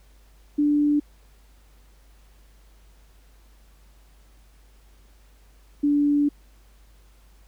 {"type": "tone pair in turn", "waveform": "sine", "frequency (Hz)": [293.7, 290], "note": ["D4", "D4"], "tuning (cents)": [0, -22], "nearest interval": "unison", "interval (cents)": 22, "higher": "first", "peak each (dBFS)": -17, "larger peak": "neither", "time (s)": [[0.58, 1], [5.83, 6.29]], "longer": "second", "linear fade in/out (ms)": 10, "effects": ["added 50 Hz sine -51 dBFS peak until 7.47 s", "pink hiss -61 dBFS RMS until 7.47 s"]}